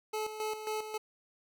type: tone with tremolo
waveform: 25% pulse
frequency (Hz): 431.3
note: A4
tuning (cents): -35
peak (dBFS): -29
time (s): 0.13-0.98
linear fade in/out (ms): 10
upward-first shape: square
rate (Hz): 3.7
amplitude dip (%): 60
effects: none